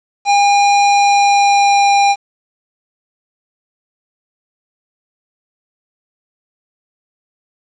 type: tone with pitch glide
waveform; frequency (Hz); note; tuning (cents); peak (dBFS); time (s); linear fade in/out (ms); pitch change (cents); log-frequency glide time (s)
square; 809 to 802.5; G#5 to G5; -46 to +40; -9; 0.25-2.16; 50; -14; 0.86-1.92
effects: resampled to 16000 Hz + 7-bit